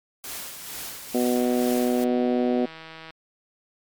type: noise with tremolo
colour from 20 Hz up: white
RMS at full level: -34 dBFS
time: 0.24-2.04 s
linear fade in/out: 0 ms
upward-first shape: sine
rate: 2.2 Hz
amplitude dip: 50%
type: harmonic tone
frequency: 123.5 Hz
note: B2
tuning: in tune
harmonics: 2 / 3 / 4 / 5 / 6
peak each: -22 / -26 / -28 / -30 / -32 dBFS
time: 1.14-2.66 s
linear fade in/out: 10 ms
type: click train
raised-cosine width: 0.3 ms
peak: -25 dBFS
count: 282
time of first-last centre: 1.36-3.105 s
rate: 161 Hz
effects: MP3 96 kbps